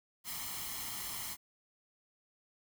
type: noise with comb filter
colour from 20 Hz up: white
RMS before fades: -41 dBFS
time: 0.24-1.37 s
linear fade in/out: 50 ms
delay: 0.96 ms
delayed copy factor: +0.65
effects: none